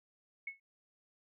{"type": "tone with exponential decay", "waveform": "sine", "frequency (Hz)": 2196, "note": "C#7", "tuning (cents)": -17, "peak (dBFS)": -35, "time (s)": [0.47, 0.6], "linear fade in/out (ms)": 5, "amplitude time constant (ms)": 27, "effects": []}